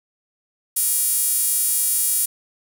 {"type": "tone with high-pass filter", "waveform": "sawtooth", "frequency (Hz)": 475.1, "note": "A#4", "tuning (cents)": 33, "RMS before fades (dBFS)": -20, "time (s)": [0.76, 2.26], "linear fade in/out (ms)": 10, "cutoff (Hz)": 10000, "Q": 2.3, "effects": []}